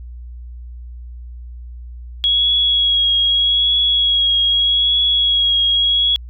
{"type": "tone with vibrato", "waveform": "sine", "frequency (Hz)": 3322, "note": "G#7", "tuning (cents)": 0, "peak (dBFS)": -12, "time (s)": [2.24, 6.16], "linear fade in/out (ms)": 0, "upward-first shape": "triangle", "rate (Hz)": 0.81, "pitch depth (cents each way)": 24, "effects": ["added 60 Hz sine -30 dBFS peak until 6.29 s"]}